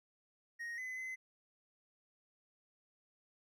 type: tone with pitch steps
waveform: triangle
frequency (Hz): 1871 / 2025 / 2043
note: A#6 / B6 / C7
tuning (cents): +6 / +43 / -42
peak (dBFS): -39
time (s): 0.59-1.16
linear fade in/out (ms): 20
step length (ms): 190
effects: none